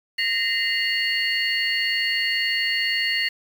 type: tone cluster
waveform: sine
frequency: 1849 / 2060 / 2826 / 4399 Hz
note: A#6 / C7 / F7 / C#8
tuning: -15 / -28 / +20 / -14 cents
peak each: -26 dBFS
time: 0.18-3.29 s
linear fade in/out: 10 ms
effects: 7-bit